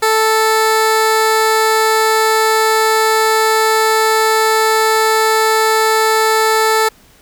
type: tone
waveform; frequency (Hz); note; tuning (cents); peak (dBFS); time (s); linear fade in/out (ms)
15% pulse; 440; A4; 0; -4; 0.02-6.89; 10
effects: pink hiss -47 dBFS RMS until 7.21 s